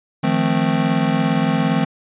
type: chord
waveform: square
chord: F dominant seventh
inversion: third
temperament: just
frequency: 157.15 / 174.61 / 218.3 / 261.9 Hz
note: Eb3 / F3 / A3 / C4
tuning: +18 / 0 / -13 / +2 cents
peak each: -22 dBFS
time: 0.23-1.85 s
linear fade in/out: 10 ms
effects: resampled to 8000 Hz